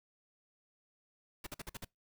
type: noise bursts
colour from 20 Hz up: pink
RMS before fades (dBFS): -43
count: 6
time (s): 1.44-1.847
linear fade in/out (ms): 5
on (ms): 27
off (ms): 49
effects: noise-tail reverb RT60 0.2 s tail -26 dB re dry

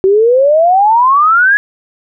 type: exponential sweep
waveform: sine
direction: up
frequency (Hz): 373.5 to 1700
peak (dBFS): -5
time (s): 0.04-1.57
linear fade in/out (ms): 0
effects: none

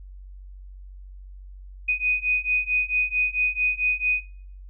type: beating tone pair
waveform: sine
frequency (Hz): 2489 / 2493.5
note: D#7 / D#7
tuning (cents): 0 / +3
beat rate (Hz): 4.5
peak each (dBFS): -24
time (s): 1.88-4.22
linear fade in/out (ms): 10
effects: noise-tail reverb RT60 0.6 s tail -22 dB re dry + added 47 Hz sine -39 dBFS peak until 4.69 s

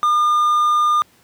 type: tone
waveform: triangle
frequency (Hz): 1209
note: D6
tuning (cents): +50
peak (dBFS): -11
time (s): 0.03-1.02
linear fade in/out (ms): 0
effects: pink hiss -54 dBFS RMS until 1.23 s + high-pass 100 Hz 12 dB/octave

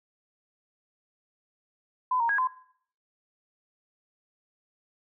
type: tone with pitch steps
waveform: sine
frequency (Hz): 1010 / 930 / 1645 / 1024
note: B5 / A#5 / G#6 / C6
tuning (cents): +39 / -4 / -17 / -38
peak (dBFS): -23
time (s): 2.11-2.474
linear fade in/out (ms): 5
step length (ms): 91
effects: noise-tail reverb RT60 0.6 s tail -18 dB re dry

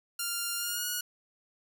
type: tone with pitch glide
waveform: 5% pulse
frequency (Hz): 1396.9 to 1452.9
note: F6 to F#6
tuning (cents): 0 to -32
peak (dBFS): -20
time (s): 0.19-1.01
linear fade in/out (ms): 5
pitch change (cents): +68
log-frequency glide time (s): 0.56-0.86
effects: none

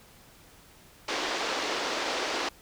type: band-pass noise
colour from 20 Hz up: pink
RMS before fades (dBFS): -31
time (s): 1.08-2.49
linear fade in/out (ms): 5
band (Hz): 330 to 5700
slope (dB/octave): 24
effects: pink hiss -55 dBFS RMS until 2.61 s

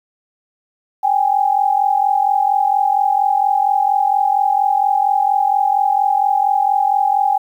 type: tone pair together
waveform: sine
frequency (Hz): 784 / 828.3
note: G5 / G#5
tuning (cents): 0 / -5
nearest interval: minor second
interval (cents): 95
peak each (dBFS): -15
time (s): 1.03-7.38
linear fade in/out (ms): 10
effects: 8-bit

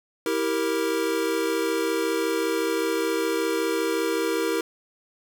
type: chord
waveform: square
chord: E diminished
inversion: none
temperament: equal with one note detuned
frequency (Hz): 326.8 / 392 / 466.2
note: E4 / G4 / Bb4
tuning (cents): -15 / 0 / 0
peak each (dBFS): -28 / -29 / -27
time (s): 0.26-4.61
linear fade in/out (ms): 2
effects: none

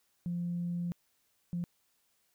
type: tone bursts at uneven times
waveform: sine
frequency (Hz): 173.7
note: F3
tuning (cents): -9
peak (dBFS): -31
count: 2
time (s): 0.26-0.92 / 1.53-1.64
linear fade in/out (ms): 0
effects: tanh soft clip ceiling -27 dBFS + white hiss -74 dBFS RMS until 2.34 s

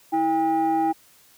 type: tone pair together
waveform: sine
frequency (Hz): 324.8 / 802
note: E4 / G5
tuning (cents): -26 / +39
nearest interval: octave + major third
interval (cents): 1565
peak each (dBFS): -21 / -19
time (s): 0.12-0.93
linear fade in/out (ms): 20
effects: tanh soft clip ceiling -15 dBFS + white hiss -55 dBFS RMS until 1.37 s

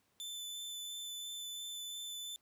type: tone with vibrato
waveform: sawtooth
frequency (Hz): 3520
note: A7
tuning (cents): 0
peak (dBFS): -39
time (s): 0.2-2.36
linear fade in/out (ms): 0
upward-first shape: sine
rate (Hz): 2.9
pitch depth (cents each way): 9
effects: pink hiss -75 dBFS RMS until 2.41 s + high-pass 100 Hz 12 dB/octave

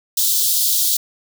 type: high-pass noise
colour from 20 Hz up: white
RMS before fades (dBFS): -17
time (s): 0.17-0.97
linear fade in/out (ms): 5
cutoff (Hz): 3400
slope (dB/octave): 48
effects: none

